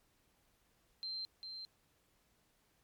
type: tone with echo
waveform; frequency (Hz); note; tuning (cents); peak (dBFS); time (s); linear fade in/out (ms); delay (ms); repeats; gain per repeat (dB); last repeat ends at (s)
sine; 4135; C8; -21; -39; 1.03-1.25; 0; 400; 1; -5; 1.65
effects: pink hiss -74 dBFS RMS until 2.83 s + MP3 96 kbps